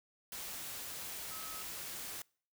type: tone in noise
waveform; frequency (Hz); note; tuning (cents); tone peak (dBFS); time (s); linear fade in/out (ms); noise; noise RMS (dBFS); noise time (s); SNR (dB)
sine; 1281; E6; -50; -50; 1.31-1.62; 2; white; -44; 0.32-2.22; -9
effects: noise-tail reverb RT60 0.5 s tail -26 dB re dry